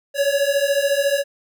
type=beating tone pair; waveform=square; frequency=554.4 / 568.4 Hz; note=C#5 / C#5; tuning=0 / +43 cents; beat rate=14 Hz; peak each=-21 / -20 dBFS; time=0.14-1.24 s; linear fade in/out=50 ms; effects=none